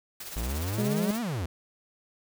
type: noise with tremolo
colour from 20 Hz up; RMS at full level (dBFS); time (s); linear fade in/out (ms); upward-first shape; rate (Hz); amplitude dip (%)
white; -38; 0.2-1.19; 5; sine; 17; 55
type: exponential two-way sweep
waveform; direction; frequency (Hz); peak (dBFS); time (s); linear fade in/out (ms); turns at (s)
45% pulse; up then down; 51.91 to 246.9 to 75.2; -29; 0.36-1.46; 5; 1.21
type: harmonic tone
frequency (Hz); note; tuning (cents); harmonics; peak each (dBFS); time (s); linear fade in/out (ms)
208.5; G#3; +7; 1 / 2 / 3; -27 / -33 / -37; 0.78-1.11; 2
effects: none